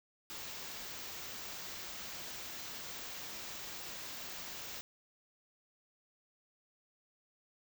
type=band-stop noise; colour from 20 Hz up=white; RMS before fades=-45 dBFS; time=0.3-4.81 s; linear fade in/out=0 ms; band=7400 to 15000 Hz; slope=48 dB/octave; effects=none